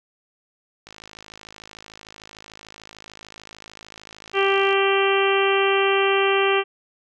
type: click train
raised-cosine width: 0.2 ms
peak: -23 dBFS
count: 207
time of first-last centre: 0.87-4.728 s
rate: 53.4 Hz
type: harmonic tone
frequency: 392 Hz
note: G4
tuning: in tune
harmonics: 1 / 2 / 3 / 4 / 5 / 6 / 7 / 8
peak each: -19 / -26 / -25 / -29 / -29 / -28 / -26 / -29 dBFS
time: 4.33-6.64 s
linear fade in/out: 50 ms
effects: none